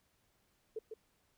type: tone with echo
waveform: sine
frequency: 440 Hz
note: A4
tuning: in tune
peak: -37 dBFS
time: 0.76-0.79 s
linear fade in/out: 5 ms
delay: 150 ms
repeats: 1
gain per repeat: -5 dB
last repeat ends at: 0.94 s
effects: pink hiss -75 dBFS RMS until 1.37 s